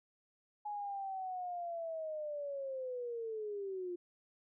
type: linear sweep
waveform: sine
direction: down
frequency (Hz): 839 to 347.8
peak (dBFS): -38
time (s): 0.65-3.96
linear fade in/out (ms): 10
effects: none